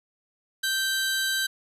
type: tone pair together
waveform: sawtooth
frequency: 1561 / 3933 Hz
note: G6 / B7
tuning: -8 / -8 cents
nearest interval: octave + major third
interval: 1600 cents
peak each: -22 / -26 dBFS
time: 0.63-1.47 s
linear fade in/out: 10 ms
effects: resampled to 32000 Hz + 10-bit